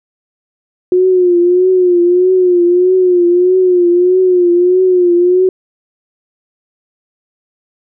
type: tone with vibrato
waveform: sine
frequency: 360 Hz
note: F#4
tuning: 47 cents flat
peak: -6 dBFS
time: 0.92-5.49 s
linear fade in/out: 2 ms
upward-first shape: triangle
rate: 1.6 Hz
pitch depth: 71 cents each way
effects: none